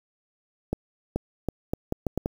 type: accelerating click train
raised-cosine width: 2 ms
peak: -12 dBFS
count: 8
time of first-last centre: 0.73-2.259 s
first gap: 430 ms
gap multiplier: 0.76
effects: 7-bit

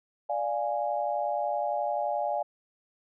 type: chord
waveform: sine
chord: D diminished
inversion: none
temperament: equal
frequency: 587.3 / 698.5 / 830.6 Hz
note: D5 / F5 / Ab5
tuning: 0 / 0 / 0 cents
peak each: -31 dBFS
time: 0.29-2.43 s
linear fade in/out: 10 ms
effects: none

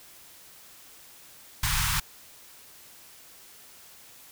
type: band-stop noise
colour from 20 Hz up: pink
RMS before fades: -26 dBFS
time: 1.63-2 s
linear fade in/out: 5 ms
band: 160 to 910 Hz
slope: 48 dB/octave
effects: white hiss -51 dBFS RMS until 4.31 s

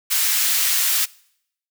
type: high-pass noise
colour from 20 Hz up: white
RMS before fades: -19 dBFS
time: 0.1-1.06 s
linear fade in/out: 20 ms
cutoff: 1600 Hz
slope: 12 dB/octave
effects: noise-tail reverb RT60 0.7 s tail -23 dB re dry

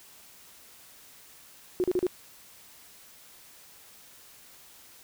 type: tone bursts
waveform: sine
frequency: 363.3 Hz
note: F#4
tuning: 32 cents flat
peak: -22 dBFS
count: 4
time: 1.8-2.067 s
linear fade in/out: 0 ms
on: 39 ms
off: 37 ms
effects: white hiss -53 dBFS RMS until 5.03 s

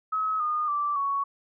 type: tone with pitch steps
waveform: sine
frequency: 1281 / 1223.2 / 1167.9 / 1115.2 Hz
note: E6 / D#6 / D6 / C#6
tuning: -50 / -30 / -10 / +10 cents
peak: -24 dBFS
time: 0.12-1.24 s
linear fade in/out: 10 ms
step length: 280 ms
effects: none

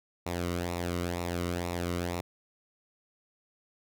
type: tone with flanger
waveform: sawtooth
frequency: 87.31 Hz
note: F2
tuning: in tune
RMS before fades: -33 dBFS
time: 0.26-2.21 s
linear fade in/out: 5 ms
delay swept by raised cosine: 0.63 to 1.21 ms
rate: 2.1 Hz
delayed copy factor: -0.65
effects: none

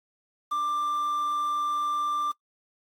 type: tone with quantisation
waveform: triangle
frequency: 1184 Hz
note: D6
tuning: 14 cents sharp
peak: -23 dBFS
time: 0.51-2.32 s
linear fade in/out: 10 ms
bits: 8
effects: noise-tail reverb RT60 0.1 s tail -23 dB re dry + AAC 64 kbps

